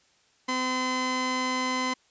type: tone pair together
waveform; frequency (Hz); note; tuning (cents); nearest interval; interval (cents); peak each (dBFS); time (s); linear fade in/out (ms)
sawtooth; 255.8 / 1023.2; C4 / C6; -39 / -39; 2 octaves; 2400; -26 / -23; 0.48-1.94; 10
effects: white hiss -64 dBFS RMS until 2.1 s + resampled to 16000 Hz